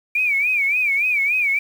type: tone with vibrato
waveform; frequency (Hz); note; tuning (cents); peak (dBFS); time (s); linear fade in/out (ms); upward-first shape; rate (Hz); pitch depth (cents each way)
sine; 2349; D7; 0; -16; 0.15-1.59; 5; sine; 3.5; 130
effects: 7-bit